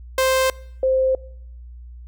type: tone pair in turn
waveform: sawtooth / sine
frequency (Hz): 523.3 / 523.3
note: C5 / C5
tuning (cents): 0 / 0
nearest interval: unison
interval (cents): 0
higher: neither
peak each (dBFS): -12 / -15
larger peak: first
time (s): 0.18-0.5 / 0.83-1.15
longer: neither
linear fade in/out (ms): 2
effects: noise-tail reverb RT60 0.7 s tail -23 dB re dry + added 60 Hz sine -36 dBFS peak until 2.07 s